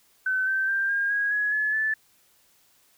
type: tone with pitch steps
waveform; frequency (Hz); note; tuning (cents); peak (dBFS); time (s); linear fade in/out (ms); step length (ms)
sine; 1522 / 1552.2 / 1583 / 1614.4 / 1646.4 / 1679 / 1712.3 / 1746.3; F#6 / G6 / G6 / G#6 / G#6 / G#6 / A6 / A6; +48 / -18 / +17 / -49 / -16 / +18 / -48 / -14; -22; 0.26-1.94; 5; 210
effects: white hiss -62 dBFS RMS until 2.97 s